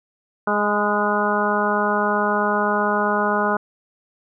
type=harmonic tone with a mistuned harmonic; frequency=207.7 Hz; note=G#3; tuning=in tune; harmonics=1 / 2 / 3 / 4 / 5 / 6 / 7; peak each=-25 / -25 / -25 / -25 / -25 / -25 / -25 dBFS; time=0.47-3.57 s; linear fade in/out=5 ms; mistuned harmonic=5; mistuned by=-26 cents; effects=none